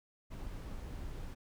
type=noise; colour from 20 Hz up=brown; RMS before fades=-43 dBFS; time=0.3-1.35 s; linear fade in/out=20 ms; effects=none